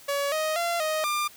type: tone with pitch steps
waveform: sawtooth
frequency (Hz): 565 / 625 / 686 / 624 / 1196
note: C#5 / D#5 / F5 / D#5 / D6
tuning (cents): +33 / +8 / -31 / +5 / +31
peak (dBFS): -21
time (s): 0.08-1.28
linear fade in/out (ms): 10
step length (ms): 240
effects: white hiss -50 dBFS RMS until 1.36 s